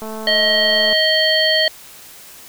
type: click train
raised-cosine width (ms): 1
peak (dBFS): -17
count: 200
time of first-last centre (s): 0.02-0.929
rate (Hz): 219
type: harmonic tone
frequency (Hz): 630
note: D#5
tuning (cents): +21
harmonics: 1 / 3 / 5 / 7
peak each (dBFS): -18 / -18 / -18 / -18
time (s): 0.27-1.68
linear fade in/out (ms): 2
effects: white hiss -40 dBFS RMS until 2.48 s